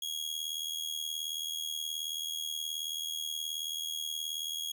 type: tone with amplitude modulation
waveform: sawtooth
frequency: 3300 Hz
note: G#7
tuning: 12 cents flat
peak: -28 dBFS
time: 0.02-4.72 s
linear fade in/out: 5 ms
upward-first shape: sine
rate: 78.7 Hz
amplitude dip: 75%
effects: none